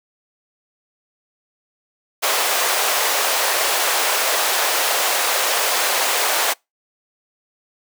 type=high-pass noise; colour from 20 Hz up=pink; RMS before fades=-19 dBFS; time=2.22-6.54 s; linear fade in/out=20 ms; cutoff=510 Hz; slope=24 dB/octave; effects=noise-tail reverb RT60 0.2 s tail -26 dB re dry